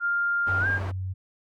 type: tone with pitch glide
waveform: sine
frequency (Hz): 1400 to 1608.2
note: F6 to G6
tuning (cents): +4 to +44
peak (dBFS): -22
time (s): 0-0.8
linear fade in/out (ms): 50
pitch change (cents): +240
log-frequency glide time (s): 0.6-0.67
type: low-pass noise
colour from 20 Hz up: white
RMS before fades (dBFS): -37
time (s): 0.46-0.92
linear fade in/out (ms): 20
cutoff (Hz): 1000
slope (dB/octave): 12
type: tone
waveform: sine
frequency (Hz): 93.7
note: F#2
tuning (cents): +22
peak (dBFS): -28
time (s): 0.48-1.14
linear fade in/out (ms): 20
effects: none